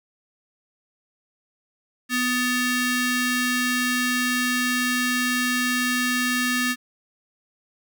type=ring-modulated tone; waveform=sawtooth; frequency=998 Hz; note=B5; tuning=18 cents sharp; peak=-14 dBFS; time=2.09-6.76 s; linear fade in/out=50 ms; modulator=749 Hz; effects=none